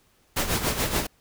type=noise with tremolo; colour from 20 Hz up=pink; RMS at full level=-23 dBFS; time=0.36-1.07 s; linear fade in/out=10 ms; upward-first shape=sine; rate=7 Hz; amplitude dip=65%; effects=pink hiss -63 dBFS RMS until 1.2 s